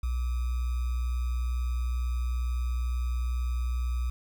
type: tone with sample-and-hold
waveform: sine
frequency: 61.1 Hz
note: B1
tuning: 18 cents flat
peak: -26 dBFS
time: 0.03-4.1 s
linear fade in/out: 5 ms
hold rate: 1225 Hz
effects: none